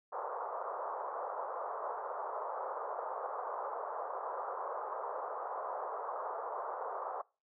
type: band-pass noise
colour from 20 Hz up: white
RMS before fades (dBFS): -40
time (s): 0.12-7.22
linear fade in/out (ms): 10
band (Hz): 450 to 1200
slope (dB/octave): 48
effects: noise-tail reverb RT60 0.3 s tail -23 dB re dry